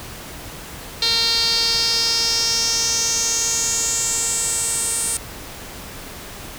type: tone with band-pass filter sweep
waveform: sawtooth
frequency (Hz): 459.6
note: A#4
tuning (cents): -25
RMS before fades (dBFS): -20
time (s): 1.02-5.17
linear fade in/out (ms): 2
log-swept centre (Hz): 4200 to 8900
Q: 6
effects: pink hiss -35 dBFS RMS until 6.58 s